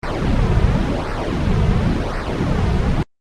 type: noise with flanger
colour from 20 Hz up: brown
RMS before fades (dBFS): -17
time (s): 0.03-3.03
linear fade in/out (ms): 2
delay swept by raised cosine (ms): 0.29 to 3.69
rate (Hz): 0.93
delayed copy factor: -0.7
effects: low-pass 5000 Hz 12 dB/octave + Opus 32 kbps